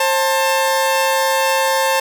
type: tone pair together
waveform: sawtooth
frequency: 533 / 889 Hz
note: C5 / A5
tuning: +32 / +18 cents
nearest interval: major sixth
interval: 886 cents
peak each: -13 dBFS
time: 0-2 s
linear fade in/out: 5 ms
effects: none